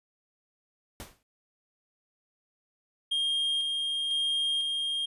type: noise with exponential decay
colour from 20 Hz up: pink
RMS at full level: -39 dBFS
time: 1-1.23 s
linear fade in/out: 0 ms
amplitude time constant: 50 ms
type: tone with tremolo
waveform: triangle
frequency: 3223 Hz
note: G7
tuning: 47 cents sharp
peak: -24 dBFS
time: 3.11-5.06 s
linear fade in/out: 10 ms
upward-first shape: square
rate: 1 Hz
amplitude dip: 25%
effects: resampled to 32000 Hz